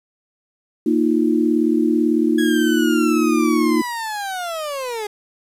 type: chord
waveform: sine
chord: Bb suspended fourth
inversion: none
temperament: equal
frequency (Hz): 233.1 / 311.1 / 349.2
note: Bb3 / Eb4 / F4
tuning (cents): 0 / 0 / 0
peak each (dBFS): -19 / -17 / -20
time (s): 0.86-3.82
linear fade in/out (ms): 5
type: linear sweep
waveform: 30% pulse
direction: down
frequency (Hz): 1670 to 407.7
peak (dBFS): -21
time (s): 2.38-5.07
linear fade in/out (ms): 5
effects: resampled to 32000 Hz + 8-bit